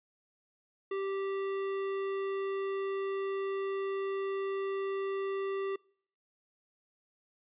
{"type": "tone with tanh clipping", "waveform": "sine", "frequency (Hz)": 390.6, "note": "G4", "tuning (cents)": -6, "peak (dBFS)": -34, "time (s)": [0.91, 5.76], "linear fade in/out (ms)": 5, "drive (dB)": 17, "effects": ["noise-tail reverb RT60 0.6 s tail -26 dB re dry", "resampled to 8000 Hz"]}